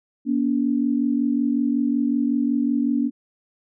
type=tone pair together; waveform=sine; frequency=239.7 / 285.1 Hz; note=A#3 / C#4; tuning=+48 / +49 cents; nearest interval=minor third; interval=301 cents; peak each=-21 dBFS; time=0.25-3.11 s; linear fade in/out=50 ms; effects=none